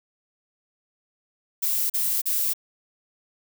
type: noise bursts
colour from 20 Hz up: violet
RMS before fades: -24 dBFS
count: 3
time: 1.62-2.536 s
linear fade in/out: 10 ms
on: 280 ms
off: 38 ms
effects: none